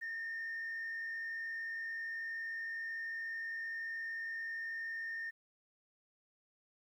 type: tone with frequency modulation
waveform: sine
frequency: 1822 Hz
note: A#6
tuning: 40 cents flat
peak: -37 dBFS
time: 0.01-5.31 s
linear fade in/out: 20 ms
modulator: 57.2 Hz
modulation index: 0.47
effects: tanh soft clip ceiling -36 dBFS + 12-bit